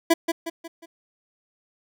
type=tone with echo; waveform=25% pulse; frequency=332.1 Hz; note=E4; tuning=13 cents sharp; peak=-10 dBFS; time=0.1-0.14 s; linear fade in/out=10 ms; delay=180 ms; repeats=4; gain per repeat=-7 dB; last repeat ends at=0.86 s; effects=none